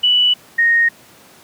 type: tone pair in turn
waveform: sine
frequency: 2960 / 1859.3 Hz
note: F#7 / A#6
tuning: 0 / -5 cents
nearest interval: minor sixth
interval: 805 cents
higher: first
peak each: -10 dBFS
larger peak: neither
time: 0.03-0.34 / 0.58-0.89 s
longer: neither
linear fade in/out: 10 ms
effects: pink hiss -45 dBFS RMS until 1.43 s + high-pass 150 Hz 12 dB/octave